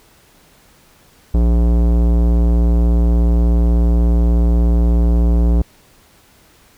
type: tone with tanh clipping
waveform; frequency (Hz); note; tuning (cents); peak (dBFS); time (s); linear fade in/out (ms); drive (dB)
sine; 58.27; A#1; 0; -12; 1.34-5.62; 5; 18
effects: pink hiss -50 dBFS RMS until 6.77 s